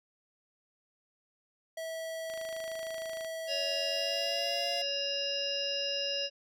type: tone with pitch glide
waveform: square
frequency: 650 to 686.7 Hz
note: E5 to F5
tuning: -24 to -29 cents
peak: -37 dBFS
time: 1.77-4.82 s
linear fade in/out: 5 ms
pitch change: +95 cents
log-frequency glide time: 3.89-4.67 s
type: click train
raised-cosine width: 0.2 ms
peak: -29 dBFS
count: 26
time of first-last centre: 2.3-3.247 s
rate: 26.4 Hz
type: harmonic tone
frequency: 561 Hz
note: C#5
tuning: 21 cents sharp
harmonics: 1 / 3 / 5 / 7 / 9 / 10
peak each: -37 / -46 / -35 / -45 / -35 / -46 dBFS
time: 3.47-6.3 s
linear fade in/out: 50 ms
effects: none